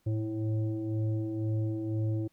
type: tone with frequency modulation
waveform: sine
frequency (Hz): 110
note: A2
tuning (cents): 0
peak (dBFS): -28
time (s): 0.06-2.28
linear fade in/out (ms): 10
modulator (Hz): 218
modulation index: 1.1
effects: pink hiss -72 dBFS RMS until 2.32 s